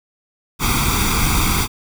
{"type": "noise with comb filter", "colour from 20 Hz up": "pink", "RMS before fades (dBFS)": -17, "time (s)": [0.59, 1.68], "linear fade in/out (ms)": 50, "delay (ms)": 0.85, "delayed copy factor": 0.85, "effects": []}